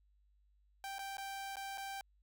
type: tone with dropouts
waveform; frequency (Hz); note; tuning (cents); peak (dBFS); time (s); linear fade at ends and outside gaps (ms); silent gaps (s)
sawtooth; 784; G5; 0; -38; 0.84-2.01; 1; 0.984-0.991 / 1.17-1.181 / 1.557-1.568 / 1.775-1.78
effects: added 50 Hz sine -68 dBFS peak until 2.22 s